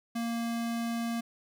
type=tone; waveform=square; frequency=232.4 Hz; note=A#3; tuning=5 cents flat; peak=-31 dBFS; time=0.15-1.21 s; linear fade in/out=10 ms; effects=none